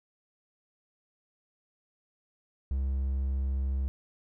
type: tone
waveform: triangle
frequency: 67 Hz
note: C2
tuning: 42 cents sharp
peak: -25 dBFS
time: 2.71-3.88 s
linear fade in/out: 0 ms
effects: none